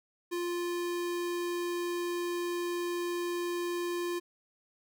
square tone, 349.2 Hz, F4, in tune, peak -32 dBFS, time 0.31-4.2 s, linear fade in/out 20 ms, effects none

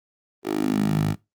10% pulse tone with high-pass filter sweep, 51.91 Hz, G#1, in tune, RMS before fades -23 dBFS, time 0.43-1.16 s, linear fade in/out 50 ms, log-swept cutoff 400 to 110 Hz, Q 3.7, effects noise-tail reverb RT60 0.2 s tail -19 dB re dry + Opus 32 kbps

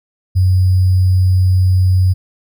sine tone with sample-and-hold, 92.5 Hz, F#2, in tune, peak -8 dBFS, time 0.35-2.14 s, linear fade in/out 20 ms, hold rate 4900 Hz, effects none

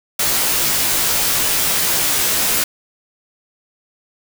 white noise with comb filter, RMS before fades -17 dBFS, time 0.19-2.64 s, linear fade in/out 5 ms, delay 16 ms, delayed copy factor -0.85, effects none

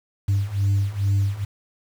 sine beating tone pair, 98 / 100.3 Hz, G2 / G2, 0 / +40 cents, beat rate 2.3 Hz, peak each -21 / -19 dBFS, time 0.28-1.45 s, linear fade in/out 10 ms, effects tanh soft clip ceiling -15 dBFS + 7-bit

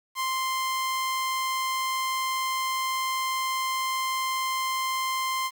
sawtooth tone, 1046.5 Hz, C6, in tune, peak -22 dBFS, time 0.15-5.51 s, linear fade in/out 50 ms, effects 9-bit

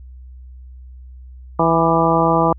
harmonic tone with a mistuned harmonic, 164.81 Hz, E3, in tune, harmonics 1 / 2 / 3 / 4 / 5 / 6 / 7, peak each -20 / -20 / -20 / -20 / -20 / -20 / -20 dBFS, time 1.59-2.53 s, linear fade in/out 5 ms, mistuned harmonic 7, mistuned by +38 cents, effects added 63 Hz sine -35 dBFS peak until 2.58 s

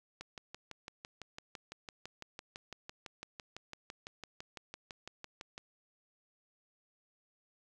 click train, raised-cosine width 0.2 ms, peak -27 dBFS, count 33, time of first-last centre 0.21-5.579 s, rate 5.96 Hz, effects none

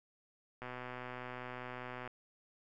click train, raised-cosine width 0.5 ms, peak -29 dBFS, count 183, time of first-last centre 0.62-2.076 s, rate 125 Hz, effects none

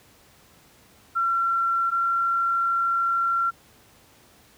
sine tone pair in turn, 1361 / 1366.7 Hz, F6 / F6, -45 / -38 cents, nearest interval unison, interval 7 cents, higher second, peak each -20 / -20 dBFS, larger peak neither, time 1.15-1.91 / 1.91-3.51 s, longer second, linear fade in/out 20 ms, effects pink hiss -55 dBFS RMS until 4.57 s + high-pass 60 Hz 12 dB/octave

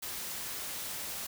white noise, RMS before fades -39 dBFS, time 0.02-1.27 s, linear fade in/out 10 ms, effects none

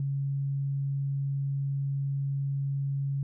sine tone, 138.59 Hz, C#3, in tune, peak -27 dBFS, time 0-3.23 s, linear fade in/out 2 ms, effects none

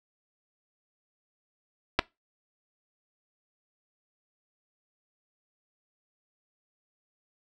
clicks, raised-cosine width 0.3 ms, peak -6 dBFS, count 2, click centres 1.99 / 1.993 s, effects noise-tail reverb RT60 0.2 s tail -21 dB re dry

